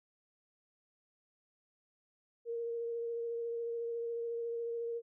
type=tone with vibrato; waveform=sine; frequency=466.2 Hz; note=A#4; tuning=in tune; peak=-35 dBFS; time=2.45-5.02 s; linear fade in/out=50 ms; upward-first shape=sine; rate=14 Hz; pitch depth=14 cents each way; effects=none